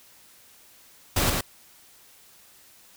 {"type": "noise with echo", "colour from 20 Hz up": "pink", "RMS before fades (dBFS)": -23, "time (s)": [1.16, 1.3], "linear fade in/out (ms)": 5, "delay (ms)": 110, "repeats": 1, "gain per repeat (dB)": -3, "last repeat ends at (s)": 1.41, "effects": ["white hiss -54 dBFS RMS until 2.96 s"]}